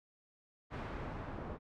pink noise with low-pass filter sweep, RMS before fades -43 dBFS, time 0.7-1.59 s, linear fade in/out 50 ms, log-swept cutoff 1900 to 970 Hz, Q 0.79, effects none

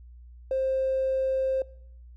triangle tone with tanh clipping, 528 Hz, C5, 16 cents sharp, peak -23 dBFS, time 0.51-1.62 s, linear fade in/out 2 ms, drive 1 dB, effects noise-tail reverb RT60 0.7 s tail -22 dB re dry + added 60 Hz sine -45 dBFS peak until 2.16 s

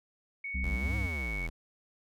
sine tone, 2225 Hz, C#7, 6 cents sharp, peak -35 dBFS, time 0.44-1.47 s, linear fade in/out 5 ms
harmonic tone, 65.41 Hz, C2, in tune, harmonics 1 / 3 / 4, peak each -31 / -41 / -50 dBFS, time 0.54-1.07 s, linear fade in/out 10 ms
square exponential two-way sweep, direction up then down, 38 to 110 to 38 Hz, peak -35 dBFS, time 0.63-1.5 s, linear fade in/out 10 ms, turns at 0.96 s
effects none

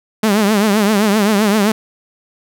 sawtooth tone with vibrato, 208.6 Hz, G#3, 8 cents sharp, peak -7 dBFS, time 0.23-1.72 s, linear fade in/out 5 ms, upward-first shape triangle, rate 7.7 Hz, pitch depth 130 cents each way, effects none

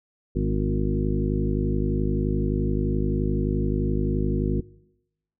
harmonic tone with a mistuned harmonic, 51.6 Hz, G#1, 10 cents flat, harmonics 1 / 2 / 3 / 4 / 5 / 6 / 7 / 9, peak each -25 / -30 / -28 / -31 / -30 / -36 / -30 / -37 dBFS, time 0.35-4.61 s, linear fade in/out 10 ms, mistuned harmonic 5, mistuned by -28 cents, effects noise-tail reverb RT60 0.9 s tail -22 dB re dry

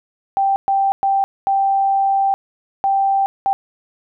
sine tone bursts at uneven times, 784 Hz, G5, in tune, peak -13 dBFS, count 6, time 0.37-0.56 / 0.68-0.92 / 1.03-1.24 / 1.47-2.34 / 2.84-3.26 / 3.46-3.53 s, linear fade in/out 0 ms, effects none

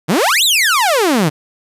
sawtooth exponential two-way sweep, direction up then down, 140 to 4143 to 140 Hz, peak -7 dBFS, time 0.08-1.3 s, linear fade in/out 20 ms, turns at 0.44 s, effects resampled to 32000 Hz + 8-bit

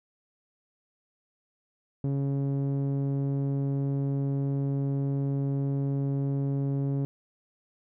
sawtooth tone with low-pass filter, 138.59 Hz, C#3, in tune, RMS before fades -28 dBFS, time 2.04-7.05 s, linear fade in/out 0 ms, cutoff 350 Hz, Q 0.87, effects none

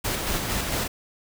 pink noise with tremolo, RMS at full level -26 dBFS, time 0.04-0.88 s, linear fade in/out 10 ms, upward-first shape square, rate 4.4 Hz, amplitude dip 30%, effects none

